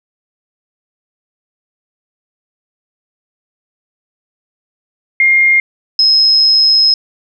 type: tone pair in turn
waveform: sine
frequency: 2123 / 5138 Hz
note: C7 / E8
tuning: +25 / -45 cents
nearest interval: octave + minor third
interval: 1530 cents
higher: second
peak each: -6 dBFS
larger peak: neither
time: 5.2-5.6 / 5.99-6.94 s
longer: second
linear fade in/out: 2 ms
effects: none